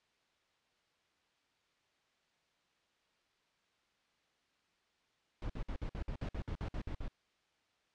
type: noise bursts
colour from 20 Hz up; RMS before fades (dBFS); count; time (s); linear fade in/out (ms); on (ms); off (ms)
brown; -39; 13; 5.42-7.081; 2; 77; 55
effects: white hiss -75 dBFS RMS until 7.94 s + low-pass 4000 Hz 12 dB/octave